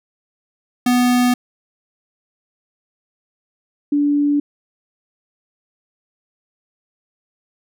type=tone pair in turn; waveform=square / sine; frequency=246.9 / 289.7 Hz; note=B3 / D4; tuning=0 / -24 cents; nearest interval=minor third; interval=276 cents; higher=second; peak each=-13 dBFS; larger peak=neither; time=0.86-1.34 / 3.92-4.4 s; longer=neither; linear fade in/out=5 ms; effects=none